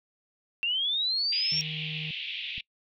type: linear sweep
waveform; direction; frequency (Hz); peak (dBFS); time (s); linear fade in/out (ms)
sine; up; 2693 to 5588; -25; 0.63-1.61; 0
type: band-pass noise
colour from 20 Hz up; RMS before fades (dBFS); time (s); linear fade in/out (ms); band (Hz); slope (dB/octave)
white; -36; 1.32-2.61; 5; 2400 to 3400; 48
type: tone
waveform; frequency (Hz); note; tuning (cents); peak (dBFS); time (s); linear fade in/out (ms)
triangle; 155.56; D#3; 0; -34; 1.52-2.11; 2
type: click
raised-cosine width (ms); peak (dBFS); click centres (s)
5; -34; 2.58
effects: noise-tail reverb RT60 0.1 s tail -25 dB re dry